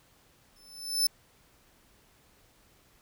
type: tone with exponential growth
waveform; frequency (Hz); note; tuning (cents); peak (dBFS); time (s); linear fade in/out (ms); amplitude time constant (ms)
sawtooth; 5274; E8; 0; -18; 0.56-1.07; 5; 110
effects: pink hiss -63 dBFS RMS until 3.01 s